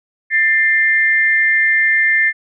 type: tone pair together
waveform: sine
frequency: 1783.5 / 2097 Hz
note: A6 / C7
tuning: +23 / +3 cents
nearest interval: minor third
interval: 280 cents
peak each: -13 / -14 dBFS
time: 0.3-2.33 s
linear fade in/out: 50 ms
effects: none